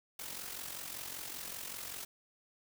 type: noise with amplitude modulation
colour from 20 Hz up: white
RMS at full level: -41 dBFS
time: 0.19-2.05 s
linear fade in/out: 5 ms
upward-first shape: sine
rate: 45.2 Hz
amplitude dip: 60%
effects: none